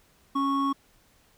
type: tone pair together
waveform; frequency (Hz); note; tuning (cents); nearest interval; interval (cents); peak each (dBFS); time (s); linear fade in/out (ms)
triangle; 276.2 / 1104.8; C#4 / C#6; -6 / -6; 2 octaves; 2400; -24; 0.35-0.73; 10
effects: pink hiss -62 dBFS RMS until 1.37 s